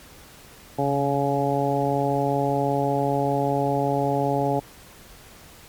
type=harmonic tone with a mistuned harmonic; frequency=140.4 Hz; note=C#3; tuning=22 cents sharp; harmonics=1 / 2 / 3 / 4 / 5 / 6; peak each=-27 / -27 / -27 / -27 / -27 / -27 dBFS; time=0.78-4.6 s; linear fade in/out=10 ms; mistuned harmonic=1; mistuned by=-32 cents; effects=pink hiss -47 dBFS RMS until 5.68 s + MP3 96 kbps